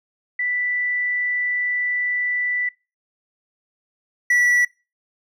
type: tone pair in turn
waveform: sine / triangle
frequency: 1975.5 / 1952.8 Hz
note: B6 / B6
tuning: 0 / -20 cents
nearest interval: unison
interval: 20 cents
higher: first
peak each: -20 / -12 dBFS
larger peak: second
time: 0.39-2.69 / 4.3-4.65 s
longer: first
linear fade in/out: 5 ms
effects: noise-tail reverb RT60 0.3 s tail -24 dB re dry